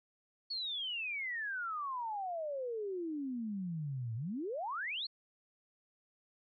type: exponential two-way sweep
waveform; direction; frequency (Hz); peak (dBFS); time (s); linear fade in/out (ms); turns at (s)
sine; down then up; 4455 to 108.9 to 4455; -36; 0.5-5.07; 10; 4.15
effects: none